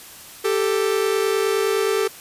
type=tone pair together; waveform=45% pulse; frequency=392 / 441.6 Hz; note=G4 / A4; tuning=0 / +6 cents; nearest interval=major second; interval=206 cents; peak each=-21 dBFS; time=0.44-2.08 s; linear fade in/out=10 ms; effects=white hiss -41 dBFS RMS until 2.2 s + resampled to 32000 Hz